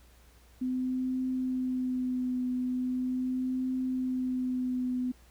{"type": "tone with vibrato", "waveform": "sine", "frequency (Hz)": 254.5, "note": "C4", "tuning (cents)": -48, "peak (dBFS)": -28, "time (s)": [0.61, 5.12], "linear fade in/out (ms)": 10, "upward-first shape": "triangle", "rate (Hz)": 0.4, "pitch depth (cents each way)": 24, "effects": ["added 60 Hz sine -57 dBFS peak until 5.3 s", "pink hiss -62 dBFS RMS until 5.3 s"]}